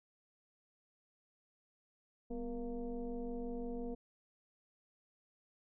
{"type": "tone with frequency modulation", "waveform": "sine", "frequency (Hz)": 246.9, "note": "B3", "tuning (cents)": 0, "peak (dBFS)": -38, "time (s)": [2.3, 3.95], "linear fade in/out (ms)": 10, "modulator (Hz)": 224, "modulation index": 1.3, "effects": []}